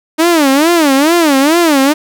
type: tone with vibrato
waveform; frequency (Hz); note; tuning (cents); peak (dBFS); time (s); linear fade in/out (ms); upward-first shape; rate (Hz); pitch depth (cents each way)
sawtooth; 304.7; D#4; -36; -3; 0.18-1.94; 20; sine; 2.3; 230
effects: none